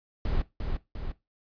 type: noise with echo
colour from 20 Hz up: brown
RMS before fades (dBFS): -26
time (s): 0.25-0.42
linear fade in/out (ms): 2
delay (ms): 350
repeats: 2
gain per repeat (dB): -4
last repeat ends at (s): 1.12
effects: noise-tail reverb RT60 0.2 s tail -17 dB re dry + resampled to 11025 Hz